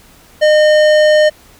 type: tone with tanh clipping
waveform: sine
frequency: 610 Hz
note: D#5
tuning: 34 cents flat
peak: -8 dBFS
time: 0.41-1.3 s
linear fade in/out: 20 ms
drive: 16 dB
effects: pink hiss -44 dBFS RMS until 1.59 s